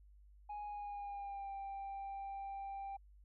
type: tone with pitch glide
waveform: sine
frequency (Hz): 830 to 787.5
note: G#5 to G5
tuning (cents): -1 to +8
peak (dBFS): -40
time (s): 0.49-2.97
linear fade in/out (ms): 10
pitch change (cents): -91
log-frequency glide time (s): 0.65-1.54
effects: tanh soft clip ceiling -41 dBFS + added 50 Hz sine -59 dBFS peak until 3.24 s